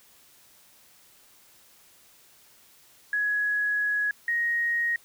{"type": "tone pair in turn", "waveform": "sine", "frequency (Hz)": [1676, 1876.6], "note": ["G#6", "A#6"], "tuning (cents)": [15, 11], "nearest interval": "major second", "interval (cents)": 196, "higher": "second", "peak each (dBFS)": -23, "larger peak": "neither", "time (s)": [[3.13, 4.11], [4.28, 4.96]], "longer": "first", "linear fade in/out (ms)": 2, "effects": ["white hiss -57 dBFS RMS until 5.04 s"]}